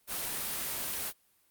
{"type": "noise", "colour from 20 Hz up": "white", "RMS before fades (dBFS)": -35, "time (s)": [0.07, 1.13], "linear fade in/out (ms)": 50, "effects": ["white hiss -69 dBFS RMS until 1.5 s", "Opus 32 kbps"]}